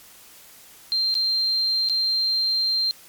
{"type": "tone with dropouts", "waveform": "sine", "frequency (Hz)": 4165, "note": "C8", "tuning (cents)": -9, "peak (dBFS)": -19, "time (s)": [0.92, 2.91], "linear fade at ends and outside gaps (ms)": 0, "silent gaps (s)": [[1.142, 1.152], [1.888, 1.897]], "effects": ["white hiss -48 dBFS RMS until 3.08 s", "MP3 96 kbps"]}